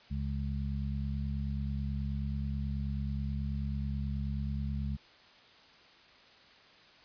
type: harmonic tone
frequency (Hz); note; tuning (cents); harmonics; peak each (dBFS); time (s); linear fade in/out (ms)
69.3; C#2; 0; 1 / 2 / 3; -34 / -37 / -39; 0.1-4.97; 20
effects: white hiss -58 dBFS RMS until 7.04 s + resampled to 11025 Hz